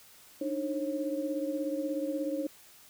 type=tone cluster; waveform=sine; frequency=295.4 / 312 / 542 Hz; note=D4 / D#4 / C#5; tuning=+10 / +5 / -39 cents; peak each=-34 / -36 / -34 dBFS; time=0.41-2.47 s; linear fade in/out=5 ms; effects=white hiss -56 dBFS RMS until 2.89 s